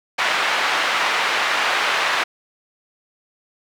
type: band-pass noise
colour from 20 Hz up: pink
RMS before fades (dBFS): -20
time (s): 0.18-2.24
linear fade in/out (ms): 10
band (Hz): 1000 to 2800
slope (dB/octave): 12
effects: none